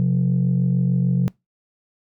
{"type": "tone pair together", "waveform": "sine", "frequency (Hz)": [131.02, 177.8], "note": ["C3", "F3"], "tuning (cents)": [3, 31], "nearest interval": "perfect fourth", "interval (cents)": 528, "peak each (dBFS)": -17, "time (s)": [0, 1.28], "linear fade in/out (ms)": 0, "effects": ["noise-tail reverb RT60 0.2 s tail -25 dB re dry", "tanh soft clip ceiling -12 dBFS"]}